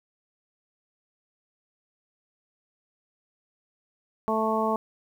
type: harmonic tone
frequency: 220 Hz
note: A3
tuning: in tune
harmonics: 1 / 2 / 3 / 4 / 5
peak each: -29 / -29 / -29 / -29 / -29 dBFS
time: 4.28-4.76 s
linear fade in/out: 0 ms
effects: 9-bit